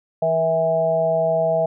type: harmonic tone with a mistuned harmonic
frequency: 162.9 Hz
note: E3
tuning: 20 cents flat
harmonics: 1 / 3 / 4 / 5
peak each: -28 / -26 / -17 / -28 dBFS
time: 0.22-1.66 s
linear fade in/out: 5 ms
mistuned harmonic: 3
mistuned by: -27 cents
effects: none